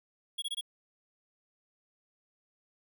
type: tone bursts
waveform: square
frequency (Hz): 3333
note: G#7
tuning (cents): +5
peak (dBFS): -33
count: 4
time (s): 0.38-0.611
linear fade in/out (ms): 10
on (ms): 42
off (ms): 21
effects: none